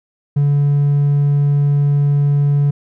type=tone; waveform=triangle; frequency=143.4 Hz; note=D3; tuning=41 cents flat; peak=-8 dBFS; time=0.36-2.71 s; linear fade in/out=10 ms; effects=tanh soft clip ceiling -5 dBFS